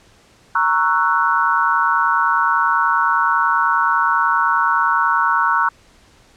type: chord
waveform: sine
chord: F# dominant seventh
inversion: first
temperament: equal with one note detuned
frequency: 932.3 / 1108.7 / 1330 / 1480 Hz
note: A#5 / C#6 / E6 / F#6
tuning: 0 / 0 / +15 / 0 cents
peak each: -19 dBFS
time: 0.55-5.69 s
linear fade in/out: 5 ms
effects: pink hiss -51 dBFS RMS until 6.36 s + low-pass 8000 Hz 12 dB/octave